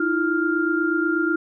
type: tone cluster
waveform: sine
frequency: 313.5 / 341.7 / 1399 Hz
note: D#4 / F4 / F6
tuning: +13 / -38 / +3 cents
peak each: -23 dBFS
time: 0-1.36 s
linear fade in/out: 5 ms
effects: none